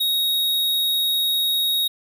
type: tone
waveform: square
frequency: 3765 Hz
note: A#7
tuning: 16 cents sharp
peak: -19 dBFS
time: 0-1.88 s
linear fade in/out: 10 ms
effects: none